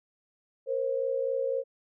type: tone pair together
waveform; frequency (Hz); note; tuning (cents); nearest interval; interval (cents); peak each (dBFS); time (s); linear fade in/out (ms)
sine; 469.2 / 533; A#4 / C5; +11 / +32; major second; 221; -31 / -28; 0.66-1.64; 50
effects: none